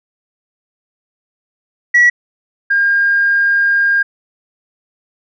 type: tone pair in turn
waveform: sine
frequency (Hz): 1934 / 1611.1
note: B6 / G6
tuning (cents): -37 / +47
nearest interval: minor third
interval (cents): 316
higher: first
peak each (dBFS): -4 / -9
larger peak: first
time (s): 1.94-2.1 / 2.7-4.03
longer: second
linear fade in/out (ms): 10
effects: tanh soft clip ceiling -3 dBFS